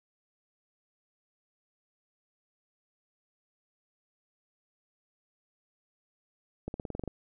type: accelerating click train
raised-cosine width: 2 ms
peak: -22 dBFS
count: 9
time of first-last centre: 6.68-7.077 s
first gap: 61 ms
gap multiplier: 0.94
effects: none